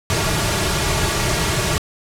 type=noise with comb filter; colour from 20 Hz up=pink; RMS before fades=-19 dBFS; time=0.1-1.78 s; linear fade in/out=0 ms; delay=3.9 ms; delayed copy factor=-0.7; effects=low-pass 10000 Hz 12 dB/octave